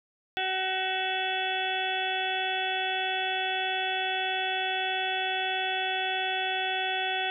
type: harmonic tone with a mistuned harmonic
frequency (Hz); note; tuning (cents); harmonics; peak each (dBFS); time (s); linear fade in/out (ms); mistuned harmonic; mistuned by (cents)
376.8; F#4; +32; 1 / 2 / 4 / 5 / 6 / 7 / 8 / 9; -38 / -31 / -35 / -38 / -42 / -34 / -40 / -34; 0.37-7.3; 0; 6; -24
effects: none